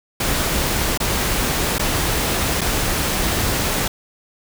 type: noise with dropouts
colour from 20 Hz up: pink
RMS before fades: -20 dBFS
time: 0.2-3.88 s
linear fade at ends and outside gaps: 5 ms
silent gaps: 0.976-1.001 / 1.784-1.794 / 2.61-2.614 s
effects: none